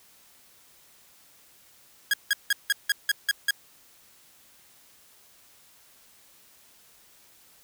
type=tone bursts; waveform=sawtooth; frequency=1645 Hz; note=G#6; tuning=17 cents flat; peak=-16 dBFS; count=8; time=2.11-3.508 s; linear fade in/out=2 ms; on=26 ms; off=170 ms; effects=white hiss -57 dBFS RMS until 7.63 s